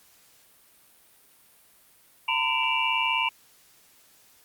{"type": "tone cluster", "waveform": "sine", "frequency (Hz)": [912, 1011, 2330, 2713, 2849], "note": ["A#5", "B5", "D7", "E7", "F7"], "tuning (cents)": [-38, 40, -14, 49, 34], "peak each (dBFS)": -29, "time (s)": [2.28, 3.29], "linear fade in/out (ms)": 5, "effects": ["white hiss -58 dBFS RMS until 4.44 s", "Opus 48 kbps"]}